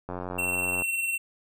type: click train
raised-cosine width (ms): 1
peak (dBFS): -20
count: 67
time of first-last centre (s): 0.09-0.821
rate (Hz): 90.3
type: tone with tremolo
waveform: square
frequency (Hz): 2715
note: F7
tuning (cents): -50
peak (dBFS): -25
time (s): 0.38-1.18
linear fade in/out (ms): 10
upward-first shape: sine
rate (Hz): 20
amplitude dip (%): 40
effects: none